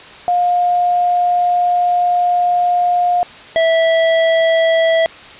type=tone pair in turn; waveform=sine / square; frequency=710 / 655.6 Hz; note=F5 / E5; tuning=+28 / -10 cents; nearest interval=minor second; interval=138 cents; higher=first; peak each=-11 dBFS; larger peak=neither; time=0.28-3.23 / 3.56-5.06 s; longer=first; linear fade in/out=0 ms; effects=white hiss -36 dBFS RMS until 5.39 s + resampled to 8000 Hz